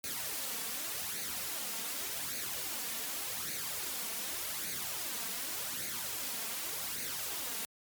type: noise with flanger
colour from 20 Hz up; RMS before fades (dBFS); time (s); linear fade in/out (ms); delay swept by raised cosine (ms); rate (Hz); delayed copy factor
white; -38; 0.04-7.65; 0; 0.46 to 4.46; 0.86; +0.6
effects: high-pass 80 Hz 12 dB/octave + MP3 96 kbps